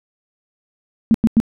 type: tone bursts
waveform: sine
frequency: 225 Hz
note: A3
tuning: 39 cents sharp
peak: -8 dBFS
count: 3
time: 1.11-1.401 s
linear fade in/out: 0 ms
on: 33 ms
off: 96 ms
effects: none